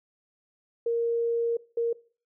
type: tone bursts at uneven times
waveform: sine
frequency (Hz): 466.2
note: A#4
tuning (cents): 0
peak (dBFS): -23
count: 2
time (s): 0.86-1.57 / 1.77-1.93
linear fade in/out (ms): 5
effects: noise-tail reverb RT60 0.4 s tail -21 dB re dry